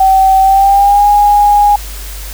sine tone with pitch glide, 768 to 823.1 Hz, G5 to G#5, -36 to -16 cents, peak -4 dBFS, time 0-1.76 s, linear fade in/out 5 ms, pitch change +120 cents, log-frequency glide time 0.4-1.08 s, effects added 50 Hz sine -23 dBFS peak until 2.33 s + white hiss -29 dBFS RMS until 2.33 s

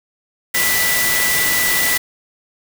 sine tone in noise, 1975.5 Hz, B6, in tune, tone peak -18 dBFS, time 0.54-1.98 s, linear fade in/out 10 ms, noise white, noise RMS -18 dBFS, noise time 0.54-1.98 s, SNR -3 dB, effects none

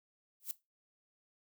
violet noise with exponential growth, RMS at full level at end -34 dBFS, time 0.4-0.51 s, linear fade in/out 0 ms, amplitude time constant 23 ms, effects noise-tail reverb RT60 0.2 s tail -17 dB re dry

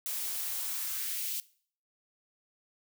blue noise with high-pass filter sweep, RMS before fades -35 dBFS, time 0.06-1.4 s, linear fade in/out 0 ms, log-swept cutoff 230 to 3100 Hz, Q 1.3, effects noise-tail reverb RT60 0.5 s tail -20 dB re dry

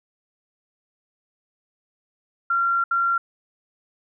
sine tone bursts at uneven times, 1375 Hz, F6, 27 cents flat, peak -18 dBFS, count 2, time 2.5-2.84 / 2.91-3.18 s, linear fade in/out 5 ms, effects none

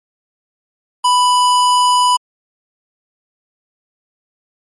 square tone, 991 Hz, B5, 6 cents sharp, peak -10 dBFS, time 1.04-2.17 s, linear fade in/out 10 ms, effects MP3 48 kbps

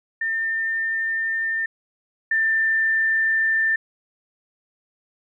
sine tone pair in turn, 1803 / 1786.4 Hz, A6 / A6, +42 / +26 cents, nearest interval unison, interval 16 cents, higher first, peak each -21 / -17 dBFS, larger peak second, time 0.21-1.66 / 2.31-3.76 s, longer neither, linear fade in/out 5 ms, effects none

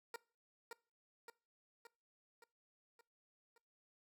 15% pulse tone with echo, 466.2 Hz, A#4, in tune, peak -37 dBFS, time 0.14-0.16 s, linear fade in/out 2 ms, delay 570 ms, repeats 6, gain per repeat -4 dB, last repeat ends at 3.58 s, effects noise-tail reverb RT60 0.4 s tail -23 dB re dry

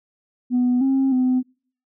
sine tone with pitch steps, 247.7 / 268 / 254.8 Hz, B3 / C4 / C4, +5 / +42 / -46 cents, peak -14 dBFS, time 0.5-1.43 s, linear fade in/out 50 ms, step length 310 ms, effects noise-tail reverb RT60 0.5 s tail -26 dB re dry + tanh soft clip ceiling -13 dBFS

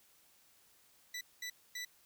20% pulse tone bursts at uneven times, 1975.5 Hz, B6, in tune, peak -35 dBFS, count 3, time 1.14-1.21 / 1.42-1.5 / 1.75-1.85 s, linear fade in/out 5 ms, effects white hiss -67 dBFS RMS until 2.05 s

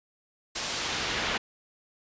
brown noise with band-pass filter sweep, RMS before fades -31 dBFS, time 0.55-1.38 s, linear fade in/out 10 ms, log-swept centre 6600 to 2800 Hz, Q 0.79, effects resampled to 16000 Hz

